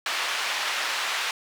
white band-pass noise, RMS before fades -28 dBFS, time 0.06-1.31 s, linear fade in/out 2 ms, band 860 to 3200 Hz, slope 12 dB/octave, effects none

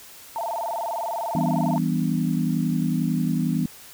sine tone with vibrato, 783 Hz, G5, 2 cents flat, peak -25 dBFS, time 0.36-1.78 s, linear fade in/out 0 ms, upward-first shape square, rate 20 Hz, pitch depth 250 cents each way
sine chord, E minor seventh, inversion none, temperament equal, 164.81 / 196 / 246.9 / 293.7 Hz, E3 / G3 / B3 / D4, 0 / 0 / 0 / 0 cents, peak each -24 / -27 / -25 / -30 dBFS, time 1.35-3.66 s, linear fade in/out 2 ms
effects white hiss -45 dBFS RMS until 3.93 s

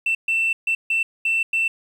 sine tone bursts at uneven times, 2680 Hz, E7, 28 cents sharp, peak -16 dBFS, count 6, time 0.06-0.15 / 0.28-0.53 / 0.67-0.75 / 0.9-1.03 / 1.25-1.43 / 1.53-1.68 s, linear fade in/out 5 ms, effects tanh soft clip ceiling -15 dBFS + 8-bit

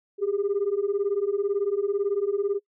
sine beating tone pair, 392 / 410 Hz, G4 / G#4, 0 / -22 cents, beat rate 18 Hz, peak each -25 / -24 dBFS, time 0.18-2.6 s, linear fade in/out 50 ms, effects noise-tail reverb RT60 0.1 s tail -25 dB re dry + tanh soft clip ceiling -18 dBFS

